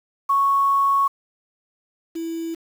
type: tone pair in turn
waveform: sine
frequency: 1107 / 329.8 Hz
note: C#6 / E4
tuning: -3 / +1 cents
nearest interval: octave + major sixth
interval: 2096 cents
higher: first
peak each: -15 / -25 dBFS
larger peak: first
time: 0.29-1.08 / 2.15-2.55 s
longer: first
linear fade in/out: 10 ms
effects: 7-bit